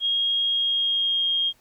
sine tone with pitch glide, 3264 to 3236 Hz, G#7 to G#7, -31 to -46 cents, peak -20 dBFS, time 0-1.53 s, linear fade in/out 50 ms, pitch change -15 cents, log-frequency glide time 0.47-1.25 s, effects pink hiss -60 dBFS RMS until 1.6 s

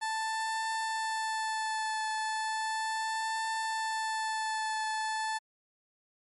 30% pulse tone with vibrato, 880 Hz, A5, in tune, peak -28 dBFS, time 0.01-5.39 s, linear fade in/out 20 ms, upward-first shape triangle, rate 0.36 Hz, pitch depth 19 cents each way, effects MP3 48 kbps

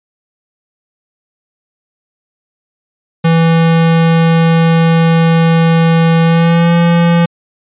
square tone with pitch glide, 164.81 to 170.13 Hz, E3 to F3, 0 to -45 cents, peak -7 dBFS, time 3.24-7.26 s, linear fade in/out 10 ms, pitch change +55 cents, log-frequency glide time 6.23-6.74 s, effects resampled to 8000 Hz

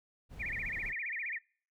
brown noise with tremolo, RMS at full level -45 dBFS, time 0.29-0.94 s, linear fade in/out 50 ms, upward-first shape triangle, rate 11 Hz, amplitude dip 25%
sine tone with vibrato, 2091 Hz, C7, 2 cents flat, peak -35 dBFS, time 0.39-1.39 s, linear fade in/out 20 ms, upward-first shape sine, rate 15 Hz, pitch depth 270 cents each way
effects noise-tail reverb RT60 0.5 s tail -26 dB re dry

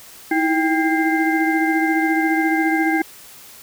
sine tone cluster, 319.4 / 333.8 / 789 / 1609 / 2087 Hz, D#4 / E4 / G5 / G6 / C7, +45 / +22 / +11 / +45 / -5 cents, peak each -18 / -27 / -22 / -24 / -24 dBFS, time 0.31-3.02 s, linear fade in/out 5 ms, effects white hiss -42 dBFS RMS until 3.62 s

